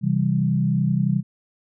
sine chord, C major, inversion none, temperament equal with one note detuned, 132.79 / 164.81 / 196 Hz, C3 / E3 / G3, +26 / 0 / 0 cents, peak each -22 dBFS, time 0.01-1.23 s, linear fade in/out 50 ms, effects none

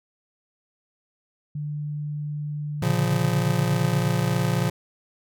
sine tone, 148.3 Hz, D3, 17 cents sharp, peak -27 dBFS, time 1.55-4.08 s, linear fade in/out 5 ms
square chord, Bb minor, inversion none, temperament just, 116.54 / 139.85 / 174.81 Hz, Bb2 / Db3 / F3, 0 / +16 / +2 cents, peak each -26 dBFS, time 2.82-4.7 s, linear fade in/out 5 ms
effects none

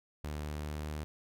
sawtooth tone with pitch glide, 74.9 to 75.86 Hz, D2 to D#2, +35 to -43 cents, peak -33 dBFS, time 0.24-1.04 s, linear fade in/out 0 ms, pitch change +22 cents, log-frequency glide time 0.69-0.86 s, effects none

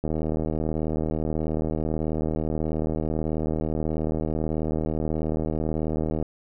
click train, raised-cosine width 2 ms, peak -14 dBFS, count 486, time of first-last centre 0.04-6.226 s, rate 78.4 Hz, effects none

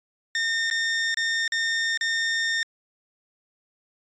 sawtooth tone with dropouts, 1822 Hz, A#6, 40 cents flat, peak -19 dBFS, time 0.35-2.63 s, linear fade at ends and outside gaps 1 ms, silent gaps 0.701-0.711 / 1.144-1.171 / 1.478-1.521 / 1.974-2.01 s, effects resampled to 16000 Hz

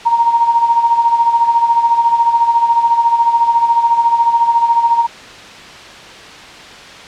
sine tone with tremolo, 932.3 Hz, A#5, in tune, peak -6 dBFS, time 0.05-5.07 s, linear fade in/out 20 ms, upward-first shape sine, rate 14 Hz, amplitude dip 65%, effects white hiss -33 dBFS RMS until 7.07 s + low-pass 4000 Hz 12 dB/octave

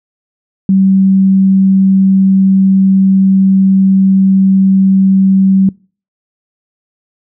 sine tone, 192.1 Hz, G3, 35 cents flat, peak -5 dBFS, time 0.69-5.69 s, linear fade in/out 2 ms, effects noise-tail reverb RT60 0.4 s tail -25 dB re dry

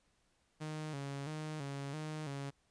sawtooth tone with vibrato, 146.83 Hz, D3, in tune, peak -36 dBFS, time 0.6-2.51 s, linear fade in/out 20 ms, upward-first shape square, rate 1.5 Hz, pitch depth 89 cents each way, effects pink hiss -75 dBFS RMS until 2.7 s + resampled to 22050 Hz

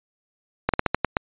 slowing click train, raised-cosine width 0.5 ms, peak -4 dBFS, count 7, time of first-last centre 0.69-1.169 s, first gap 47 ms, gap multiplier 1.21, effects resampled to 8000 Hz

